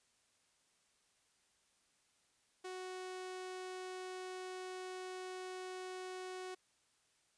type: tone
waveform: sawtooth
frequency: 370 Hz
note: F#4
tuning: in tune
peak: -40 dBFS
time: 2.64-6.55 s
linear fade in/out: 10 ms
effects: white hiss -75 dBFS RMS until 7.37 s + resampled to 22050 Hz